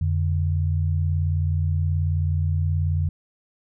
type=tone pair together; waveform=sine; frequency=87.43 / 146.2 Hz; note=F2 / D3; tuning=+2 / -7 cents; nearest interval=major sixth; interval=891 cents; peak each=-20 / -26 dBFS; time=0.01-3.09 s; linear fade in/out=5 ms; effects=none